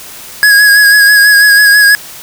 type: tone with vibrato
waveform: square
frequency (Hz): 1661.2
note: G#6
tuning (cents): 0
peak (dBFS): -3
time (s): 0.43-1.95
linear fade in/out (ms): 0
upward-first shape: sine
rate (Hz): 6.1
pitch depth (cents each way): 32
effects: white hiss -29 dBFS RMS until 2.22 s